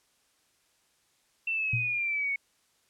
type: exponential sweep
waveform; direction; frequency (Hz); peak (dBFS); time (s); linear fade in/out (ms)
sine; down; 2697 to 2205; -27; 1.47-2.36; 5
type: tone with exponential decay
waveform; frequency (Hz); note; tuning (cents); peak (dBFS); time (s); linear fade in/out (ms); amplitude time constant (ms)
sine; 118.9; A#2; +35; -24; 1.73-2; 5; 58
effects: white hiss -69 dBFS RMS until 2.89 s + low-pass 10000 Hz 12 dB/octave